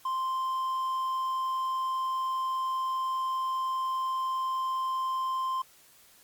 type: tone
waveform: triangle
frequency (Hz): 1045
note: C6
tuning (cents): -2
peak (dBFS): -26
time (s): 0.05-5.62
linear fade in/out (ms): 5
effects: white hiss -58 dBFS RMS until 6.23 s + Opus 48 kbps

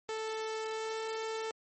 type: tone with pitch glide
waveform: sawtooth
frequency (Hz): 440 to 443.6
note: A4 to A4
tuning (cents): 0 to +14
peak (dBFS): -31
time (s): 0.09-1.51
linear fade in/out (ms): 0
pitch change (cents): +14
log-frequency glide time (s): 0.68-1
effects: MP3 32 kbps

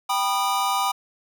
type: chord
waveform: square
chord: G augmented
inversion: none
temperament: just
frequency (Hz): 784 / 980 / 1225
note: G5 / B5 / D#6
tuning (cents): 0 / -14 / -27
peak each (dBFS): -26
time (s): 0.09-0.92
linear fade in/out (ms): 10
effects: none

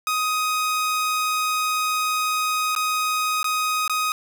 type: tone with dropouts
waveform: sawtooth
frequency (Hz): 1253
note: D#6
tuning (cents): +12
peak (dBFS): -17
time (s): 0.07-4.12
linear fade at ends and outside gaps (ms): 1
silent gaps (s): 2.751-2.762 / 3.43-3.443 / 3.878-3.896
effects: 9-bit

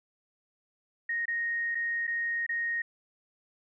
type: tone with dropouts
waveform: sine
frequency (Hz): 1864.7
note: A#6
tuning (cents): 0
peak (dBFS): -28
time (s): 1.09-2.82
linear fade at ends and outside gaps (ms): 5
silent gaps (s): 1.256-1.28 / 1.748-1.752 / 2.07-2.076 / 2.465-2.491
effects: none

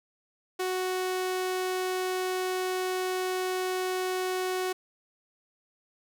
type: tone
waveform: sawtooth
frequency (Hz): 370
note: F#4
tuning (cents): 0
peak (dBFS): -24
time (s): 0.59-4.73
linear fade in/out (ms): 10
effects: none

